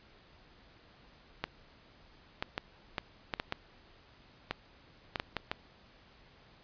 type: clicks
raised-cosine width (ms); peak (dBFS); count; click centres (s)
0.3; -16; 12; 1.44 / 2.425 / 2.579 / 2.982 / 3.338 / 3.399 / 3.524 / 4.51 / 5.158 / 5.199 / 5.367 / 5.515
effects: pink hiss -60 dBFS RMS until 6.63 s + resampled to 11025 Hz